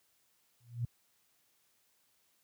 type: tone with exponential growth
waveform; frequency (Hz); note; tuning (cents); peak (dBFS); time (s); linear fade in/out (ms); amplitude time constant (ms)
sine; 119.3; A#2; +41; -28; 0.6-0.85; 5; 53
effects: white hiss -73 dBFS RMS until 2.43 s + high-pass 60 Hz 12 dB/octave